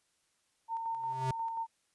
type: tone with tremolo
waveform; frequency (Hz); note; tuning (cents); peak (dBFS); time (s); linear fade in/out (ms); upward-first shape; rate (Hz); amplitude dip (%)
sine; 910; A#5; -42; -32; 0.68-1.67; 50; square; 5.6; 35
type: tone with exponential growth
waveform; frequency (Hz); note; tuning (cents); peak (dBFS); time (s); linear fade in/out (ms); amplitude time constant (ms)
square; 130.81; C3; 0; -30; 0.92-1.31; 2; 83
effects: white hiss -75 dBFS RMS until 1.94 s + resampled to 24000 Hz